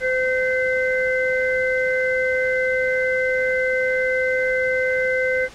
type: harmonic tone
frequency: 514 Hz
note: C5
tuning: 31 cents flat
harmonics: 1 / 3 / 4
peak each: -20 / -24 / -24 dBFS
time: 0-5.49 s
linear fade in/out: 50 ms
effects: pink hiss -42 dBFS RMS until 5.54 s + low-pass 7000 Hz 12 dB/octave